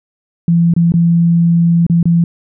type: tone with dropouts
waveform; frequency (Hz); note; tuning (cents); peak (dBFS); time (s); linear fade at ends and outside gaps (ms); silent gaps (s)
sine; 169.3; E3; +46; -7; 0.48-2.24; 2; 0.738-0.764 / 0.921-0.939 / 1.866-1.898 / 2.029-2.055
effects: none